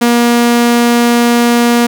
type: tone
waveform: sawtooth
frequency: 237.9 Hz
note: A#3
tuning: 35 cents sharp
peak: -3 dBFS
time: 0.01-1.87 s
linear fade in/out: 10 ms
effects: none